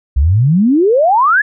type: exponential sweep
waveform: sine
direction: up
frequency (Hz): 61.9 to 1760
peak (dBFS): -7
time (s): 0.16-1.42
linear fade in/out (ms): 10
effects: none